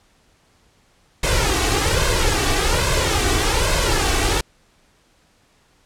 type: noise with flanger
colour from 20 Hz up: pink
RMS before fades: -18 dBFS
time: 1.23-4.41 s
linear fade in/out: 5 ms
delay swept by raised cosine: 1.9 to 2.65 ms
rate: 1.2 Hz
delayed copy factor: +0.7
effects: pink hiss -58 dBFS RMS until 5.85 s + low-pass 9000 Hz 12 dB/octave